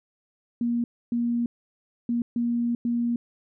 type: tone bursts at uneven times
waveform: sine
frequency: 237.1 Hz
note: A#3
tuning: 30 cents sharp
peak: -22 dBFS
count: 5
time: 0.61-0.84 / 1.12-1.46 / 2.09-2.22 / 2.36-2.75 / 2.85-3.16 s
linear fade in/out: 2 ms
effects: none